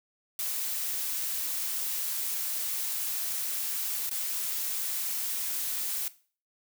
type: noise with dropouts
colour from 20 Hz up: blue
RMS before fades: -32 dBFS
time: 0.39-6.08 s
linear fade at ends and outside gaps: 1 ms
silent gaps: 4.094-4.112 s
effects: noise-tail reverb RT60 0.4 s tail -17 dB re dry